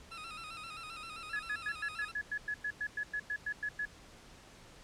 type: tone with vibrato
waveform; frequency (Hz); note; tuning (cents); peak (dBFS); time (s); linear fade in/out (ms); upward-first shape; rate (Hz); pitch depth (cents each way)
20% pulse; 1297; E6; -28; -39; 0.11-2.12; 10; square; 7.6; 66
type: tone bursts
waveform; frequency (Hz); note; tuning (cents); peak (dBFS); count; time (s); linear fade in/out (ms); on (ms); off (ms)
sine; 1695; G#6; +35; -33; 16; 1.33-3.854; 5; 64; 100
effects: pink hiss -56 dBFS RMS until 4.83 s + low-pass 8000 Hz 12 dB/octave